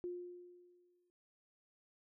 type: tone with exponential decay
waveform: sine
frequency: 354.7 Hz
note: F4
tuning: 27 cents sharp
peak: -38 dBFS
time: 0.04-1.1 s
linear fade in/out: 0 ms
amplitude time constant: 230 ms
effects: none